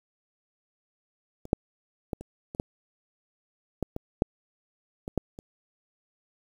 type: clicks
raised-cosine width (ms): 2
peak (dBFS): -28 / -7 / -16 / -27 / -25 / -13 / -14 / -19 / -7 / -21 / -11 / -28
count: 12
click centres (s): 1.454 / 1.531 / 2.132 / 2.21 / 2.549 / 2.599 / 3.827 / 3.964 / 4.221 / 5.079 / 5.177 / 5.389
effects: 8-bit